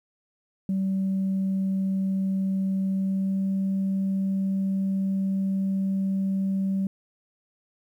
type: tone with pitch glide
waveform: sine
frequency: 191.9 to 193.12 Hz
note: G3 to G3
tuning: -37 to -26 cents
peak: -21 dBFS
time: 0.69-6.87 s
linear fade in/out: 2 ms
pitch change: +11 cents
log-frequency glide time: 2.9-3.54 s
effects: tanh soft clip ceiling -20 dBFS + 10-bit